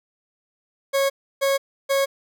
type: tone bursts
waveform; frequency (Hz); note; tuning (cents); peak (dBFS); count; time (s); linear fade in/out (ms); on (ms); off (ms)
40% pulse; 549; C#5; -17; -17; 3; 0.93-2.06; 20; 170; 310
effects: none